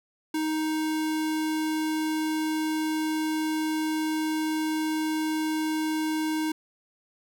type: tone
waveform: square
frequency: 312.6 Hz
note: D#4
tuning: 8 cents sharp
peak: -26 dBFS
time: 0.34-6.52 s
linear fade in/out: 5 ms
effects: none